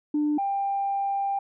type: tone pair in turn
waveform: sine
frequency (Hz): 298 / 793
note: D4 / G5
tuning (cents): +25 / +20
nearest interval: octave + perfect fourth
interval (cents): 1695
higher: second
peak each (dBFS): -20 / -23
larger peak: first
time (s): 0.14-0.38 / 0.38-1.39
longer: second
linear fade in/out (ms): 5
effects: tanh soft clip ceiling -18 dBFS